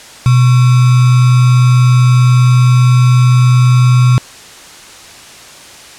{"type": "tone with sample-and-hold", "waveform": "sine", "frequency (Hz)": 125.2, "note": "B2", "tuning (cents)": 24, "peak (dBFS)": -4, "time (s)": [0.26, 4.18], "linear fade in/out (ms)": 0, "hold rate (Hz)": 1225, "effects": ["white hiss -34 dBFS RMS until 5.98 s", "low-pass 8000 Hz 12 dB/octave"]}